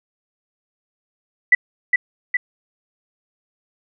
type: tone with echo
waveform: sine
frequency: 1975.5 Hz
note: B6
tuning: in tune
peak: -7 dBFS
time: 1.52-1.55 s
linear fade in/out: 5 ms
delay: 410 ms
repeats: 2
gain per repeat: -4 dB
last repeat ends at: 2.37 s
effects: none